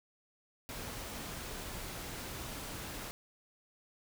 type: noise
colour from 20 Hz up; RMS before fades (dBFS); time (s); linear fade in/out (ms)
pink; -43; 0.69-3.11; 0
effects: none